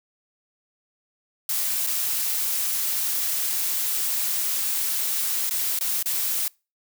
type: noise with dropouts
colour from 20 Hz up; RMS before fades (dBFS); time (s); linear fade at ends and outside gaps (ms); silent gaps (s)
blue; -25; 1.49-6.48; 2; 1.866-1.87 / 5.495-5.509 / 5.789-5.809 / 6.027-6.058
effects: noise-tail reverb RT60 0.3 s tail -26 dB re dry